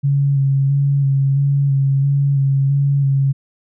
sine tone with vibrato, 138.59 Hz, C#3, in tune, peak -12 dBFS, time 0.03-3.33 s, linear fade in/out 20 ms, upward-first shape square, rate 1.5 Hz, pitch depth 20 cents each way, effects none

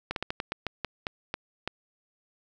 slowing click train, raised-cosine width 0.3 ms, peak -14 dBFS, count 11, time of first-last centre 0.11-1.676 s, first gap 52 ms, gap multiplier 1.23, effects none

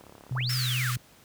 click train, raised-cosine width 1 ms, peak -34 dBFS, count 15, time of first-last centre 0.01-0.409 s, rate 35.1 Hz
sine tone with vibrato, 125.3 Hz, B2, 25 cents sharp, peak -27 dBFS, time 0.31-0.97 s, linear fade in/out 2 ms, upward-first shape sine, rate 4.5 Hz, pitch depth 25 cents each way
sine linear two-way sweep, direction up then down, 553 to 5480 to 1016 Hz, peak -30 dBFS, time 0.35-0.92 s, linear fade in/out 20 ms, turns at 0.51 s
pink high-pass noise, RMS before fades -35 dBFS, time 0.49-0.96 s, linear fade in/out 5 ms, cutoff 1300 Hz, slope 48 dB/octave
effects pink hiss -56 dBFS RMS until 1.24 s + high-pass 60 Hz 12 dB/octave

